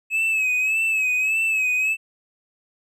triangle tone with vibrato, 2576 Hz, E7, 41 cents flat, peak -17 dBFS, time 0.1-1.97 s, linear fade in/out 50 ms, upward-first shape sine, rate 1.7 Hz, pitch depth 60 cents each way, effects none

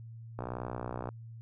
click train, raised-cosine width 1 ms, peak -23 dBFS, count 44, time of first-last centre 0.39-1.089 s, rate 61.5 Hz, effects added 114 Hz sine -44 dBFS peak until 1.41 s

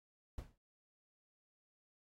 brown noise with exponential decay, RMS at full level -43 dBFS, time 0.38-0.58 s, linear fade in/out 2 ms, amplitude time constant 43 ms, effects noise-tail reverb RT60 0.1 s tail -23 dB re dry + AAC 48 kbps

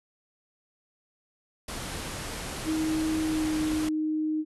pink low-pass noise, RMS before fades -36 dBFS, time 1.68-3.89 s, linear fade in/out 5 ms, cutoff 12000 Hz, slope 96 dB/octave
sine tone with pitch glide, 314.9 to 310 Hz, D#4 to D#4, +21 to -6 cents, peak -25 dBFS, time 2.64-4.45 s, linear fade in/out 50 ms, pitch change -27 cents, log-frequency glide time 3.22-3.55 s
effects none

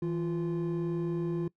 triangle tone pair together, 163.62 / 346.7 Hz, E3 / F4, -13 / -13 cents, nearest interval octave + minor second, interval 1300 cents, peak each -29 / -29 dBFS, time 0.02-1.48 s, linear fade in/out 5 ms, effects noise-tail reverb RT60 0.1 s tail -22 dB re dry + tanh soft clip ceiling -22 dBFS

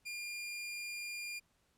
sawtooth tone, 2408 Hz, D7, 43 cents sharp, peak -37 dBFS, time 0.05-1.4 s, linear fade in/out 20 ms, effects pink hiss -75 dBFS RMS until 1.77 s + low-pass 12000 Hz 12 dB/octave

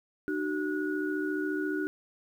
sine tone cluster, 303.5 / 377.8 / 1459 Hz, D#4 / F#4 / F#6, -43 / +36 / -25 cents, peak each -31 / -33 / -36 dBFS, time 0.28-1.87 s, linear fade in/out 0 ms, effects 10-bit

